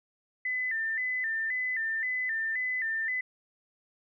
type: tone with vibrato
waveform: sine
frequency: 1899 Hz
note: A#6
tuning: 32 cents sharp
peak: -28 dBFS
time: 0.45-3.21 s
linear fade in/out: 5 ms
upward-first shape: square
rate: 1.9 Hz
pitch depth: 100 cents each way
effects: none